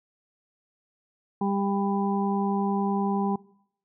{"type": "harmonic tone", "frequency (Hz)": 198.8, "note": "G3", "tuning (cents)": 25, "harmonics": [1, 2, 4, 5], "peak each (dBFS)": [-25, -31, -30, -34], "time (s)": [1.41, 3.36], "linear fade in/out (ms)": 5, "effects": ["noise-tail reverb RT60 0.7 s tail -22 dB re dry"]}